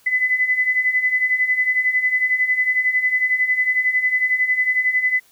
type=beating tone pair; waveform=sine; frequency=2002 / 2013 Hz; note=B6 / B6; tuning=+23 / +33 cents; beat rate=11 Hz; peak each=-22 / -17 dBFS; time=0.06-5.2 s; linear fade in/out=10 ms; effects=white hiss -55 dBFS RMS until 5.31 s